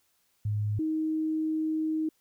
sine tone pair in turn, 104.9 / 314.3 Hz, G#2 / D#4, +18 / +18 cents, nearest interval octave + perfect fifth, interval 1900 cents, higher second, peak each -26 dBFS, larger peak neither, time 0.45-0.79 / 0.79-2.09 s, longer second, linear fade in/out 5 ms, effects white hiss -71 dBFS RMS until 2.2 s

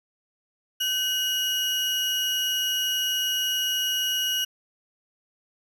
35% pulse tone pair together, 1528.3 / 2885 Hz, G6 / F#7, -44 / -44 cents, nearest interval major seventh, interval 1100 cents, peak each -32 / -22 dBFS, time 0.8-4.45 s, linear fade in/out 10 ms, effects none

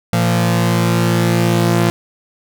sawtooth tone pair together, 114.7 / 172.19 Hz, A#2 / F3, -28 / -24 cents, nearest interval perfect fifth, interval 704 cents, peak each -11 dBFS, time 0.13-1.9 s, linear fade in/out 0 ms, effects none

